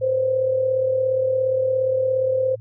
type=tone with amplitude modulation; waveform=sine; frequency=520 Hz; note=C5; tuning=11 cents flat; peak=-15 dBFS; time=0.01-2.56 s; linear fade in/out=20 ms; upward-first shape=sine; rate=37.2 Hz; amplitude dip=50%; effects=added 111 Hz sine -37 dBFS peak until 2.6 s